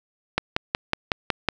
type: click train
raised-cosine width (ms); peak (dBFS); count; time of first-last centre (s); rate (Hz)
0.3; -4; 7; 0.38-1.487; 5.42
effects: none